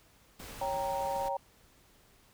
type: noise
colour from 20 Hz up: pink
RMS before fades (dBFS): -46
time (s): 0.39-1.29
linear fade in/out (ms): 10
type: chord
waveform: sine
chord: G diminished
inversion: second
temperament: equal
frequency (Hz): 554.4 / 784 / 932.3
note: Db5 / G5 / Bb5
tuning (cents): 0 / 0 / 0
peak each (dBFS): -35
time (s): 0.61-1.37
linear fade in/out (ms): 5
effects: pink hiss -63 dBFS RMS until 2.33 s